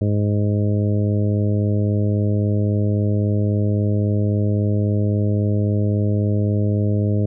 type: harmonic tone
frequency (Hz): 103.7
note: G#2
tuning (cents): -2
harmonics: 1 / 2 / 3 / 4 / 5 / 6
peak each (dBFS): -17 / -23 / -27 / -29 / -31 / -33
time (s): 0.01-7.26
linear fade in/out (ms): 5
effects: none